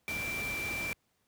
sine tone in noise, 2349 Hz, D7, in tune, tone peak -34 dBFS, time 0.08-0.93 s, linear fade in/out 0 ms, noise pink, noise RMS -40 dBFS, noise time 0.08-0.93 s, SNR +3 dB, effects pink hiss -75 dBFS RMS until 1.27 s + high-pass 60 Hz 12 dB/octave

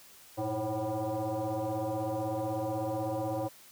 sine tone with frequency modulation, 116.54 Hz, A#2, in tune, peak -30 dBFS, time 0.37-3.49 s, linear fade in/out 20 ms, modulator 217 Hz, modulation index 3.4, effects white hiss -55 dBFS RMS until 3.71 s

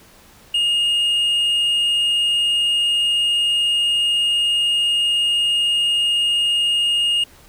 sine tone with tanh clipping, 2847 Hz, F7, 33 cents sharp, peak -16 dBFS, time 0.54-7.24 s, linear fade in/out 5 ms, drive 3 dB, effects pink hiss -48 dBFS RMS until 7.48 s

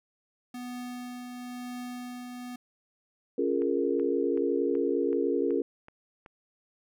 square tone with tremolo, 246.9 Hz, B3, in tune, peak -36 dBFS, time 0.54-2.56 s, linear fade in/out 5 ms, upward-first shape triangle, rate 1 Hz, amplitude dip 35%
sine chord, Bb minor seventh, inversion first, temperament equal, 277.2 / 349.2 / 415.3 / 466.2 Hz, Db4 / F4 / Ab4 / Bb4, 0 / 0 / 0 / 0 cents, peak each -30 dBFS, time 3.38-5.62 s, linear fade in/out 5 ms
click train, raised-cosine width 0.5 ms, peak -33 dBFS, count 8, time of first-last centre 3.62-6.262 s, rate 2.65 Hz
effects none

